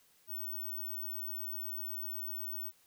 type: tone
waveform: sine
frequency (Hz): 15804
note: B9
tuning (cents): 0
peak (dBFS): -37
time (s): 0.27-2.72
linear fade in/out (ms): 50
effects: white hiss -67 dBFS RMS until 2.86 s